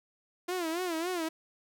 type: tone with vibrato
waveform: sawtooth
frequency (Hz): 343.3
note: F4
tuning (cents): -30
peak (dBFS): -27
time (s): 0.48-1.29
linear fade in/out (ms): 10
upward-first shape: sine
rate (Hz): 3.6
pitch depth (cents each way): 130
effects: none